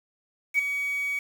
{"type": "tone with ADSR envelope", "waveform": "sine", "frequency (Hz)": 2260, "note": "C#7", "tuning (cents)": 33, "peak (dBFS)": -15, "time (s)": [0.54, 1.19], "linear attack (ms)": 50, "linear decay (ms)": 5, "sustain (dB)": -10, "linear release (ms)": 3, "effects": ["tanh soft clip ceiling -15 dBFS", "7-bit"]}